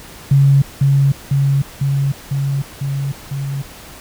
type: tone with echo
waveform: sine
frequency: 138.6 Hz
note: C#3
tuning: in tune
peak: -7 dBFS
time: 0.31-0.62 s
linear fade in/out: 5 ms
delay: 500 ms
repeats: 6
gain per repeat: -2 dB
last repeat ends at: 3.62 s
effects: pink hiss -37 dBFS RMS until 4 s